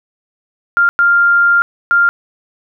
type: tone bursts at uneven times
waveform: sine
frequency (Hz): 1396.9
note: F6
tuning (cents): 0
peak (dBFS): -7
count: 3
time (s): 0.77-0.89 / 0.99-1.62 / 1.91-2.09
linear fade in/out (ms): 0
effects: none